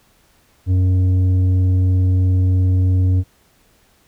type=tone with tanh clipping; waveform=sine; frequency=92.3 Hz; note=F#2; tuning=4 cents flat; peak=-13 dBFS; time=0.66-3.24 s; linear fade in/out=50 ms; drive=7 dB; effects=pink hiss -56 dBFS RMS until 4.07 s